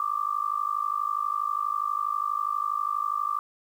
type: tone with amplitude modulation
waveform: sine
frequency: 1178 Hz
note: D6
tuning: 5 cents sharp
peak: -21 dBFS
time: 0-3.39 s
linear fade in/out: 2 ms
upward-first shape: sine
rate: 52.3 Hz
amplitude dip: 95%
effects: 9-bit